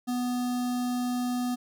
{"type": "tone with notch filter", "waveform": "square", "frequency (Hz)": 246.9, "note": "B3", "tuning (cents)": 0, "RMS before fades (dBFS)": -29, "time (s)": [0.07, 1.56], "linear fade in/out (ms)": 20, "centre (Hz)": 2200, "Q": 1.2, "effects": []}